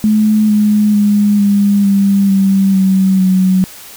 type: tone with pitch steps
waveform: sine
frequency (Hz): 214.3 / 210.1 / 206 / 202 / 198.11 / 194.26 / 190.48 / 186.77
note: A3 / G#3 / G#3 / G#3 / G3 / G3 / G3 / F#3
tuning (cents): -45 / +20 / -14 / -48 / +19 / -15 / -49 / +17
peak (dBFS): -7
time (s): 0.04-3.64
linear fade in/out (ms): 0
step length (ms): 450
effects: white hiss -34 dBFS RMS until 3.96 s